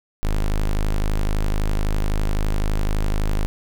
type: tone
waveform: square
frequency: 25.94 Hz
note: G#0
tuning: 1 cent flat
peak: -18 dBFS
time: 0.23-3.46 s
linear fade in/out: 0 ms
effects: none